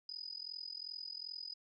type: tone with amplitude modulation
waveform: sine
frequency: 4978 Hz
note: D#8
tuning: in tune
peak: -39 dBFS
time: 0.09-1.54 s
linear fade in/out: 2 ms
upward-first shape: sine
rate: 42.6 Hz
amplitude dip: 95%
effects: none